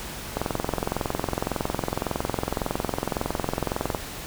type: click train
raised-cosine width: 1 ms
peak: -10 dBFS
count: 79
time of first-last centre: 0.37-3.948 s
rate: 21.8 Hz
effects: pink hiss -36 dBFS RMS until 4.26 s